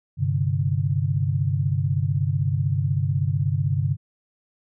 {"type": "chord", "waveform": "sine", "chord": "G suspended fourth", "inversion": "none", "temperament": "equal", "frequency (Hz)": [98, 130.81, 146.83], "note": ["G2", "C3", "D3"], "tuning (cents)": [0, 0, 0], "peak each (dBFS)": -24, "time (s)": [0.17, 3.97], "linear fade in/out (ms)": 50, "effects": []}